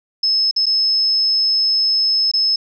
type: tone with dropouts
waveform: sine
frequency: 5200 Hz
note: E8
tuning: 24 cents flat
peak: -13 dBFS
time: 0.23-2.56 s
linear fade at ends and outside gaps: 5 ms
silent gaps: 0.512-0.562 / 0.658-0.665 / 2.315-2.336 s
effects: none